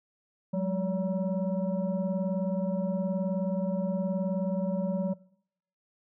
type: tone with frequency modulation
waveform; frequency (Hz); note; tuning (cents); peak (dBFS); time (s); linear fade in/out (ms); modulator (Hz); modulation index
sine; 182.5; F#3; -24; -26; 0.53-5.14; 10; 384; 1
effects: noise-tail reverb RT60 0.7 s tail -22 dB re dry